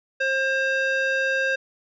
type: tone with band-pass filter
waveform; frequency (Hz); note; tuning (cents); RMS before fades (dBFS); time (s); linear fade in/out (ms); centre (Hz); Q
square; 533; C5; +32; -23; 0.2-1.56; 10; 1700; 1.6
effects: resampled to 16000 Hz